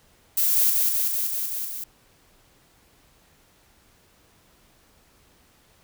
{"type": "noise with echo", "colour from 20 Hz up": "violet", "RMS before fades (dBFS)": -21, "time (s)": [0.37, 0.7], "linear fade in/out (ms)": 5, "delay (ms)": 190, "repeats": 6, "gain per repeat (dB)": -2, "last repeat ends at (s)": 1.84, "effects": ["pink hiss -59 dBFS RMS until 5.83 s"]}